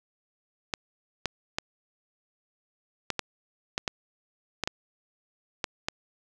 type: clicks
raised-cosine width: 0.2 ms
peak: -10 dBFS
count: 11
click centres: 0.738 / 1.257 / 1.585 / 3.103 / 3.193 / 3.779 / 3.878 / 4.637 / 4.675 / 5.642 / 5.885 s
effects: none